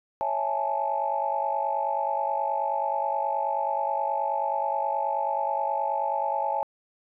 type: chord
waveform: sine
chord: A major seventh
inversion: first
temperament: equal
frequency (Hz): 554.4 / 659.3 / 830.6 / 880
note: C#5 / E5 / G#5 / A5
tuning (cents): 0 / 0 / 0 / 0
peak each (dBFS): -32 / -32 / -28 / -28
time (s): 0.21-6.63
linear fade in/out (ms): 0
effects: tanh soft clip ceiling -14 dBFS